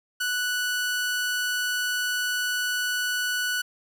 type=tone; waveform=sawtooth; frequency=1480 Hz; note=F#6; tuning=in tune; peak=-21 dBFS; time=0.2-3.62 s; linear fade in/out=10 ms; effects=none